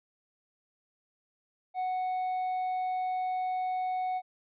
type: tone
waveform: triangle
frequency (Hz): 740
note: F#5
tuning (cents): 0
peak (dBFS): -27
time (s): 1.74-4.22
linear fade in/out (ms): 50
effects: resampled to 8000 Hz